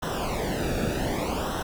brown noise with flanger, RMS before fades -28 dBFS, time 0.02-1.63 s, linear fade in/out 10 ms, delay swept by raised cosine 0.43 to 0.98 ms, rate 0.65 Hz, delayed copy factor -0.85, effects none

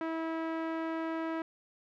sawtooth tone with low-pass filter, 324.8 Hz, E4, 26 cents flat, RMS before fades -35 dBFS, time 0.01-1.42 s, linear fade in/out 2 ms, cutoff 1700 Hz, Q 1.1, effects none

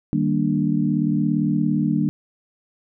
sine chord, Eb major seventh, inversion none, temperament equal, 155.56 / 196 / 233.1 / 293.7 Hz, Eb3 / G3 / Bb3 / D4, 0 / 0 / 0 / 0 cents, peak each -23 dBFS, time 0.13-2.09 s, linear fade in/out 0 ms, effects none

